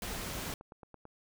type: noise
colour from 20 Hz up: pink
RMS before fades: -39 dBFS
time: 0.02-0.54 s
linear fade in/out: 2 ms
type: click train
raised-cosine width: 1 ms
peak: -35 dBFS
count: 6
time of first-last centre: 0.5-1.054 s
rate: 9.03 Hz
effects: none